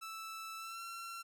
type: tone with pitch glide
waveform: sawtooth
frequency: 1318.5 to 1358.7 Hz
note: E6 to F6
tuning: 0 to -48 cents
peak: -40 dBFS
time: 0.01-1.23 s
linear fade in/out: 20 ms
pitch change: +52 cents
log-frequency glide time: 0.57-0.82 s
effects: none